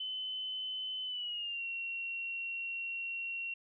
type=tone with pitch glide; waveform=sine; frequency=3037 to 2737 Hz; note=F#7 to F7; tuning=+44 to -36 cents; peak=-36 dBFS; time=0-3.54 s; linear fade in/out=5 ms; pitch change=-180 cents; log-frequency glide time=1.04-1.64 s; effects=none